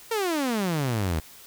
sawtooth exponential sweep, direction down, 468.2 to 74.6 Hz, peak -20 dBFS, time 0.11-1.2 s, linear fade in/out 5 ms, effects white hiss -48 dBFS RMS until 1.46 s

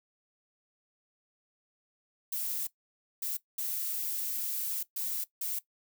violet noise bursts at uneven times, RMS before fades -34 dBFS, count 5, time 2.32-2.67 / 3.22-3.37 / 3.58-4.83 / 4.96-5.24 / 5.41-5.59 s, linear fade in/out 5 ms, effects noise-tail reverb RT60 0.1 s tail -17 dB re dry

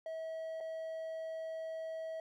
triangle tone with dropouts, 645 Hz, E5, 38 cents flat, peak -37 dBFS, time 0.06-2.2 s, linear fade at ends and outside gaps 2 ms, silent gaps 0.604-0.608 s, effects none

